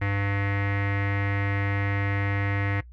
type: tone with low-pass filter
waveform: square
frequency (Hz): 99.9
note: G2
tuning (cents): +33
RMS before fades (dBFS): -26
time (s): 0.01-2.81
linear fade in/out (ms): 10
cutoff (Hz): 2000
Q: 5.8
effects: noise-tail reverb RT60 0.1 s tail -20 dB re dry + added 60 Hz sine -43 dBFS peak until 2.92 s